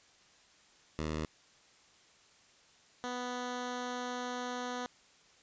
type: tone pair in turn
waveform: 10% pulse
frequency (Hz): 77.78 / 247.4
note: D#2 / B3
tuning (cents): 0 / +3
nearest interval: octave + minor sixth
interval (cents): 2003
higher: second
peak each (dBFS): -26 / -28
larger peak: first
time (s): 0.99-1.25 / 3.04-4.86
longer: second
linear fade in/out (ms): 0
effects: white hiss -63 dBFS RMS until 5.42 s + resampled to 16000 Hz